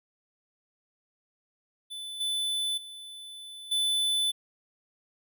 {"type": "tone with level steps", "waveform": "square", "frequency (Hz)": 3500, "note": "A7", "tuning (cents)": -10, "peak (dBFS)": [-37, -28, -42, -25], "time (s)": [1.9, 4.32], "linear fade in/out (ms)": 20, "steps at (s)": [2.2, 2.77, 3.71], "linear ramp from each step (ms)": 10, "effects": []}